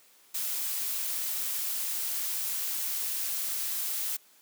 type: noise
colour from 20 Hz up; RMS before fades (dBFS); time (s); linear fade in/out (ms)
blue; -32; 0.34-4.17; 10
effects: white hiss -60 dBFS RMS until 4.41 s + high-pass 200 Hz 12 dB/octave